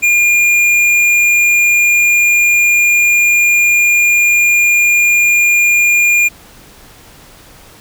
sine tone with hard clipping, 2413 Hz, D7, 46 cents sharp, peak -9 dBFS, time 0.02-6.29 s, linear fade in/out 20 ms, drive 10 dB, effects pink hiss -40 dBFS RMS until 7.8 s

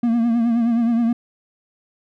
triangle tone with vibrato, 233.1 Hz, A#3, in tune, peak -13 dBFS, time 0.03-1.13 s, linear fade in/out 5 ms, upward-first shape triangle, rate 9.5 Hz, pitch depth 65 cents each way, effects none

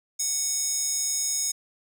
square tone with high-pass filter, 742 Hz, F#5, 5 cents sharp, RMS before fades -27 dBFS, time 0.19-1.52 s, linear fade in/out 10 ms, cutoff 6600 Hz, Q 4.5, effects none

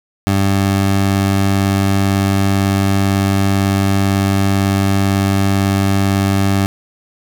20% pulse tone, 98 Hz, G2, in tune, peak -7 dBFS, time 0.27-6.66 s, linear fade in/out 0 ms, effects none

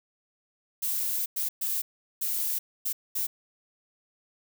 violet noise bursts at uneven times, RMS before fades -29 dBFS, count 6, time 0.82-1.26 / 1.36-1.49 / 1.61-1.82 / 2.21-2.59 / 2.85-2.93 / 3.15-3.27 s, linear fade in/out 10 ms, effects none

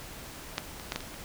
clicks, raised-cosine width 0.2 ms, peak -11 / -24 / -13 / -13 / -25 / -29 dBFS, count 6, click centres 0.581 / 0.798 / 0.921 / 0.96 / 1.006 / 1.142 s, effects pink hiss -44 dBFS RMS until 1.24 s

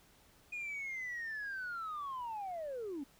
sine linear sweep, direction down, 2468 to 261.6 Hz, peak -37 dBFS, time 0.52-3.04 s, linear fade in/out 10 ms, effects tanh soft clip ceiling -36 dBFS + pink hiss -65 dBFS RMS until 3.19 s

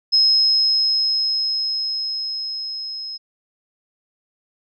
sine tone with level ramp, 5140 Hz, E8, 45 cents flat, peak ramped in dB -11 to -28 dBFS, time 0.12-3.18 s, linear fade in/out 20 ms, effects none

